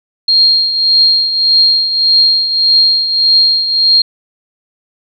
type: tone with tremolo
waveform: sine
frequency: 4226 Hz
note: C8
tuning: 16 cents sharp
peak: -4 dBFS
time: 0.28-4.02 s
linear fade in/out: 5 ms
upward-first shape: triangle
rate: 1.7 Hz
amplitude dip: 65%
effects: none